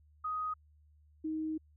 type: tone pair in turn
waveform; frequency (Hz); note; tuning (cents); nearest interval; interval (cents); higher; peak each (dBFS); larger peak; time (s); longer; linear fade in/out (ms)
sine; 1251 / 313.9; D#6 / D#4; +9 / +15; 2 octaves; 2394; first; -33 / -33; neither; 0.24-0.54 / 1.24-1.58; second; 10
effects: added 75 Hz sine -61 dBFS peak until 1.76 s